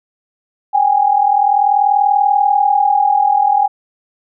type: tone pair together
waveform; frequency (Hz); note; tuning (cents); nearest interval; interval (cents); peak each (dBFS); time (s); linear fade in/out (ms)
sine; 784 / 824.4; G5 / G#5; 0 / -13; minor second; 87; -14 / -11; 0.73-3.68; 20
effects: none